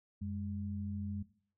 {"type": "tone pair together", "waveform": "sine", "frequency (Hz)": [91.2, 204.7], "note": ["F#2", "G#3"], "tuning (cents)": [-24, -25], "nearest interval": "octave + major second", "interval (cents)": 1399, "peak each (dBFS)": [-39, -40], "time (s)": [0.21, 1.23], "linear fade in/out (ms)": 10, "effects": ["noise-tail reverb RT60 0.5 s tail -17 dB re dry"]}